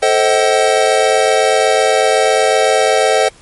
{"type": "chord", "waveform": "square", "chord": "A diminished seventh", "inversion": "none", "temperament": "just", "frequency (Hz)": [440, 528, 633.6, 760.3], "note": ["A4", "C5", "Eb5", "Gb5"], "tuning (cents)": [0, 16, 31, 47], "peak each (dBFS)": -16, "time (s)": [0.02, 3.29], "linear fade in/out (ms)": 10, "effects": ["pink hiss -44 dBFS RMS until 3.41 s", "MP3 48 kbps"]}